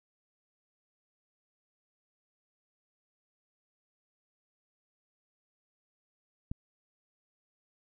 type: click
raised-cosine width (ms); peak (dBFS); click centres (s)
5; -23; 6.515
effects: none